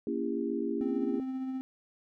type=chord; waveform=sine; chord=A# diminished seventh; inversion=none; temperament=just; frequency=233.1 / 279.7 / 335.6 / 402.8 Hz; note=A#3 / C#4 / E4 / G4; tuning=0 / +16 / +31 / +47 cents; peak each=-35 dBFS; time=0.07-1.2 s; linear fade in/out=2 ms
type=tone with tremolo; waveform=triangle; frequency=261.6 Hz; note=C4; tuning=in tune; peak=-29 dBFS; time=0.81-1.61 s; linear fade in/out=0 ms; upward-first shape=triangle; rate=15 Hz; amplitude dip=35%
effects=none